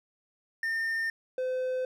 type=tone pair in turn; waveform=triangle; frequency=1813 / 511.9 Hz; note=A#6 / C5; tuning=-49 / -38 cents; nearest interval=octave + minor seventh; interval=2189 cents; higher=first; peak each=-26 dBFS; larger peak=neither; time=0.63-1.1 / 1.38-1.85 s; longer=neither; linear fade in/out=2 ms; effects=none